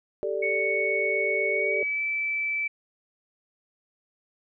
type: chord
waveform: sine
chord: G suspended second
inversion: none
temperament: equal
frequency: 392 / 440 / 587.3 Hz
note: G4 / A4 / D5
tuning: 0 / 0 / 0 cents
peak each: -30 dBFS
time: 0.23-1.83 s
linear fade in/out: 0 ms
type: tone with pitch glide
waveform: sine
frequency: 2220 to 2317 Hz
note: C#7 to D7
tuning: +2 to -24 cents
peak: -25 dBFS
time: 0.42-2.68 s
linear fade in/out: 10 ms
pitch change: +74 cents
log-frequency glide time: 1.51-2.02 s
effects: none